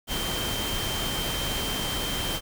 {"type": "tone in noise", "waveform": "sine", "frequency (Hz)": 3136, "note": "G7", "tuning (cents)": 0, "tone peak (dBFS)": -32, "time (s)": [0.07, 2.41], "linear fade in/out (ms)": 50, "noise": "pink", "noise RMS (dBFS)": -30, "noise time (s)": [0.07, 2.41], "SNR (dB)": -5, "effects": []}